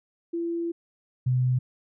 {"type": "tone pair in turn", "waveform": "sine", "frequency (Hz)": [338.1, 126.64], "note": ["E4", "B2"], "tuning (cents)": [44, 44], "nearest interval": "octave + perfect fourth", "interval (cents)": 1700, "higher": "first", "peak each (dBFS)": [-26, -20], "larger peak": "second", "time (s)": [[0.33, 0.72], [1.26, 1.59]], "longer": "first", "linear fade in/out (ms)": 10, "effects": []}